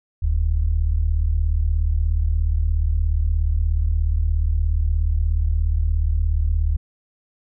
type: tone pair together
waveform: sine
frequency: 40.31 / 77.2 Hz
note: E1 / D#2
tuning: -38 / -13 cents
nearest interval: major seventh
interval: 1125 cents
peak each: -19 dBFS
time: 0.22-6.77 s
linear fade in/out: 10 ms
effects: none